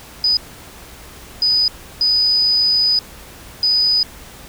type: tone bursts at uneven times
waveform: sine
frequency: 4977 Hz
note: D#8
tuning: in tune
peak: -12 dBFS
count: 4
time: 0.24-0.37 / 1.42-1.68 / 2.01-2.99 / 3.63-4.03 s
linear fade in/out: 2 ms
effects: added 60 Hz sine -45 dBFS peak until 4.48 s + pink hiss -39 dBFS RMS until 4.48 s